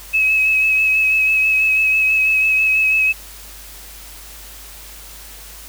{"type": "tone with vibrato", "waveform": "sine", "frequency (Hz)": 2571, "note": "E7", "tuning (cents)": -44, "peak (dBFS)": -12, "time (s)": [0.13, 3.13], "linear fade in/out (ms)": 20, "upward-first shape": "sine", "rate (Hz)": 6.1, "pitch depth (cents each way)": 23, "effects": ["added 50 Hz sine -40 dBFS peak until 5.68 s", "white hiss -38 dBFS RMS until 5.68 s"]}